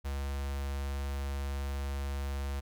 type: tone with notch filter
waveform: square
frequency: 69.3 Hz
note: C#2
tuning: in tune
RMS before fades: -35 dBFS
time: 0.04-2.61 s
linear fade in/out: 20 ms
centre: 270 Hz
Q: 1.1
effects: none